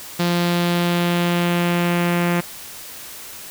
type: tone with low-pass filter sweep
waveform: sawtooth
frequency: 173.8 Hz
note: F3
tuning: 8 cents flat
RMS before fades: -19 dBFS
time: 0.19-2.41 s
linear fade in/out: 10 ms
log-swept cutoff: 4400 to 2300 Hz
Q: 1.9
effects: white hiss -36 dBFS RMS until 3.5 s